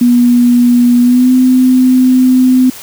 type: tone with pitch glide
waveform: sine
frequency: 242.5 to 255.3 Hz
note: B3 to C4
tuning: -31 to -42 cents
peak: -4 dBFS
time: 0.01-2.7 s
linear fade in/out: 5 ms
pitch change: +89 cents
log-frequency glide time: 1.01-1.32 s
effects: white hiss -30 dBFS RMS until 2.82 s